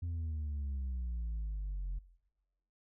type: exponential sweep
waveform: sine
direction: down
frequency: 87.31 to 43.65 Hz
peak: -32 dBFS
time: 0.02-1.99 s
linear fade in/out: 10 ms
effects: noise-tail reverb RT60 1.0 s tail -21 dB re dry + tanh soft clip ceiling -34 dBFS